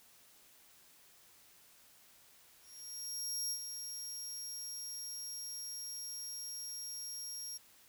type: tone with ADSR envelope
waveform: 25% pulse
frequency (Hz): 5600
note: F8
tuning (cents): +4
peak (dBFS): -30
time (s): 2.61-7.58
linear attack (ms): 900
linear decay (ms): 70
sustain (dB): -7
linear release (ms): 14
effects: white hiss -63 dBFS RMS until 7.88 s